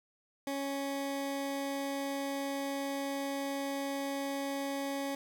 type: tone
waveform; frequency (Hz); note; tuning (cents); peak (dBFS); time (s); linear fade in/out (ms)
20% pulse; 277.2; C#4; 0; -29; 0.47-5.15; 2
effects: none